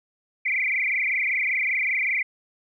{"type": "tone with frequency modulation", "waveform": "sine", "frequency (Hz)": 2200, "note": "C#7", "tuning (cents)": -14, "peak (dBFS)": -21, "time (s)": [0.45, 2.23], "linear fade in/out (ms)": 10, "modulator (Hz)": 25.2, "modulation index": 7.9, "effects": []}